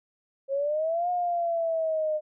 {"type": "exponential two-way sweep", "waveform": "sine", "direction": "up then down", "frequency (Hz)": [537, 719, 608], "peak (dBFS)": -24, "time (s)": [0.48, 2.21], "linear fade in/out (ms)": 50, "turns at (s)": 1.1, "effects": []}